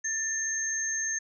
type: tone pair together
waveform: sine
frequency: 1787 / 6368 Hz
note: A6 / G8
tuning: +26 / +26 cents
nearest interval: octave + minor seventh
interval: 2200 cents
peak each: -33 / -29 dBFS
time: 0.04-1.19 s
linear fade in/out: 10 ms
effects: none